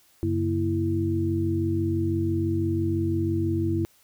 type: tone cluster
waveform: sine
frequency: 95.1 / 141.1 / 234.9 / 331.3 Hz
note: F#2 / C#3 / A#3 / E4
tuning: +48 / +31 / +13 / +9 cents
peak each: -26 / -33 / -33 / -25 dBFS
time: 0.23-3.85 s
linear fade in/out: 0 ms
effects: white hiss -60 dBFS RMS until 4.03 s